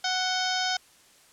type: harmonic tone with a mistuned harmonic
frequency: 740 Hz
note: F#5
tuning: in tune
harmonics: 1 / 2 / 3 / 4 / 5 / 6 / 7 / 8 / 9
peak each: -30 / -31 / -37 / -34 / -35 / -37 / -32 / -40 / -41 dBFS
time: 0.04-0.77 s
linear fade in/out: 5 ms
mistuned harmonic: 4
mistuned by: +82 cents
effects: white hiss -57 dBFS RMS until 1.32 s + low-pass 10000 Hz 12 dB/octave